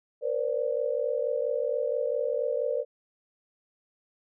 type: tone cluster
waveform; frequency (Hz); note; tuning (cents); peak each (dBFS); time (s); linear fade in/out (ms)
sine; 471.6 / 516 / 582; A#4 / C5 / D5; +20 / -24 / -16; -30; 0.21-2.85; 50
effects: none